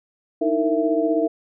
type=tone cluster; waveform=sine; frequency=307.4 / 323 / 459 / 664 Hz; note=D#4 / E4 / A#4 / E5; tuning=-21 / -35 / -27 / +12 cents; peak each=-23 dBFS; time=0.41-1.28 s; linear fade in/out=10 ms; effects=none